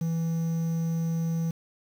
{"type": "tone with quantisation", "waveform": "triangle", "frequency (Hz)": 164.81, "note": "E3", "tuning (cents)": 0, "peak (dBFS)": -23, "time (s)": [0.01, 1.51], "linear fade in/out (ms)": 5, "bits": 8, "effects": []}